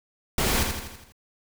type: noise with echo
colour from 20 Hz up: pink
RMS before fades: -24 dBFS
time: 0.38-0.63 s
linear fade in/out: 2 ms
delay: 82 ms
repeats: 6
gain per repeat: -5 dB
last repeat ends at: 1.122 s
effects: none